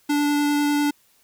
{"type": "tone with vibrato", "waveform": "square", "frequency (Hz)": 291.6, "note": "D4", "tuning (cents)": -12, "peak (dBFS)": -19, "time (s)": [0.09, 0.91], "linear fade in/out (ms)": 10, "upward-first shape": "triangle", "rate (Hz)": 10, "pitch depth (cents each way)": 10, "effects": ["white hiss -60 dBFS RMS until 1.23 s"]}